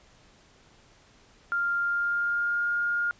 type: tone with pitch glide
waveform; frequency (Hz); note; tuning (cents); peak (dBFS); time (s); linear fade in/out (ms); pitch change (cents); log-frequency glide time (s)
sine; 1396.9 to 1417.2; F6 to F6; 0 to +25; -24; 1.52-3.11; 0; +25; 1.78-2.67
effects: pink hiss -58 dBFS RMS until 3.19 s + resampled to 16000 Hz